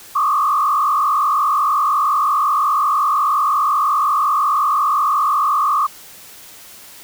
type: tone with frequency modulation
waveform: sine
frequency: 1164 Hz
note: D6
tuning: 16 cents flat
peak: -13 dBFS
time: 0.15-5.87 s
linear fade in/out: 10 ms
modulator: 45.6 Hz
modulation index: 1.8
effects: white hiss -40 dBFS RMS until 7.03 s